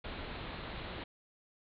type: low-pass noise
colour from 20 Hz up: pink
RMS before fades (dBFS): -43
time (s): 0.04-1.04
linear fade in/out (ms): 5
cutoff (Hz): 4200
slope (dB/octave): 96
effects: none